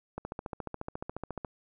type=click train; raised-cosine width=1 ms; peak=-22 dBFS; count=19; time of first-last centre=0.18-1.448 s; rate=14.2 Hz; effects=none